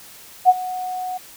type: tone with ADSR envelope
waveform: sine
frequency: 736 Hz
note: F#5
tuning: 9 cents flat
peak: -5 dBFS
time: 0.45-1.18 s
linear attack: 41 ms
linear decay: 36 ms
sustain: -19 dB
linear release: 13 ms
effects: white hiss -43 dBFS RMS until 1.36 s